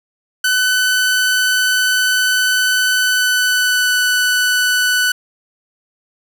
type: tone with pitch glide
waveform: sawtooth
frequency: 1505 to 1491.2 Hz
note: F#6 to F#6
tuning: +29 to +13 cents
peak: -9 dBFS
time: 0.44-5.12 s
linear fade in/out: 5 ms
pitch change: -16 cents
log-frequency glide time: 2.94-3.99 s
effects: none